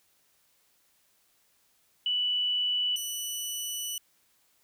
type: tone pair in turn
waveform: sine / 15% pulse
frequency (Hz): 2964 / 2964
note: F#7 / F#7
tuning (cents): +2 / +2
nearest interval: unison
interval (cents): 0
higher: neither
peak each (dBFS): -25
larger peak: neither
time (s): 2.06-2.96 / 2.96-3.98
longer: second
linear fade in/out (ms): 2
effects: white hiss -68 dBFS RMS until 4.63 s